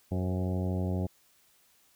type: harmonic tone with a mistuned harmonic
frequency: 92.1 Hz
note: F#2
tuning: 7 cents flat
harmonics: 1 / 2 / 3 / 4 / 5 / 6 / 7 / 8 / 9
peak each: -30 / -33 / -39 / -40 / -45 / -43 / -44 / -49 / -50 dBFS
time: 0.11-1.07 s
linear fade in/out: 10 ms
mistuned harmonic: 6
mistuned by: -36 cents
effects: white hiss -65 dBFS RMS until 1.95 s